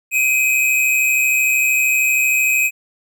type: tone pair together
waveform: square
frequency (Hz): 2400 / 2533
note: D7 / D#7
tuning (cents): +37 / +30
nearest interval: minor second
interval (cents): 93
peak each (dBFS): -21 / -15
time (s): 0.11-2.71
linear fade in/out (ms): 50
effects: none